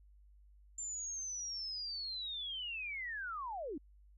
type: linear sweep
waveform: sine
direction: down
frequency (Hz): 7290 to 257.2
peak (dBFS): -39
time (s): 0.78-3.78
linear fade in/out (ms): 5
effects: added 50 Hz sine -59 dBFS peak until 4.17 s